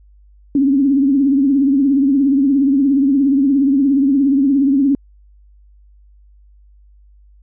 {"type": "tone with vibrato", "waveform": "sine", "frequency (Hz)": 275.2, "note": "C#4", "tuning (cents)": -12, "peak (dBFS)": -10, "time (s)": [0.55, 4.95], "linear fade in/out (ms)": 2, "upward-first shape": "triangle", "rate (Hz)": 17, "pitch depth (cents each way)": 110, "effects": ["added 50 Hz sine -44 dBFS peak until 7.42 s"]}